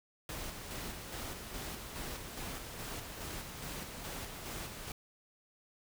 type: noise with tremolo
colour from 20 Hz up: pink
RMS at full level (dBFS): -42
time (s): 0.29-4.92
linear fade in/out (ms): 2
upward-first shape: square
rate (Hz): 2.4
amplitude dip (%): 35
effects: none